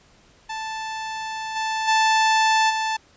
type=tone with level steps; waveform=sawtooth; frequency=880 Hz; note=A5; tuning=in tune; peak=-24 / -19 / -12 / -18 dBFS; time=0.49-2.97 s; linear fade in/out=10 ms; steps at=1.55 / 1.87 / 2.69 s; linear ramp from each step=20 ms; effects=pink hiss -55 dBFS RMS until 3.16 s + resampled to 16000 Hz